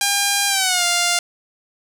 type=tone with pitch glide; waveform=5% pulse; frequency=804 to 699.9 Hz; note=G5 to F5; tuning=+44 to +4 cents; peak=-4 dBFS; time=0.01-1.19 s; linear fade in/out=2 ms; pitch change=-240 cents; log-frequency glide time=0.48-0.84 s; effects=none